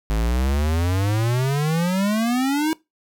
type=exponential sweep; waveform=square; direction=up; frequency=51.91 to 322.6 Hz; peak=-19 dBFS; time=0.1-2.73 s; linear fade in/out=0 ms; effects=noise-tail reverb RT60 0.2 s tail -21 dB re dry